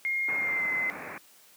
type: tone with pitch glide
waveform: sine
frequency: 2135 to 2053 Hz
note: C7 to C7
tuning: +34 to -33 cents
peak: -26 dBFS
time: 0.05-0.9 s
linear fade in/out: 0 ms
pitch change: -67 cents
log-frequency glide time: 0.37-0.69 s
type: low-pass noise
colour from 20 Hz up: white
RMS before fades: -40 dBFS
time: 0.28-1.18 s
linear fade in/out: 2 ms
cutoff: 2400 Hz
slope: 96 dB/octave
effects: white hiss -57 dBFS RMS until 1.56 s + high-pass 150 Hz 12 dB/octave